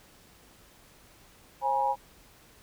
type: tone cluster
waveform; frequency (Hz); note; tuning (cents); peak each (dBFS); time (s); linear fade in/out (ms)
sine; 536 / 827 / 958; C5 / G#5 / A#5; +42 / -8 / +47; -33 / -26 / -29; 1.61-1.96; 50
effects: pink hiss -57 dBFS RMS until 2.62 s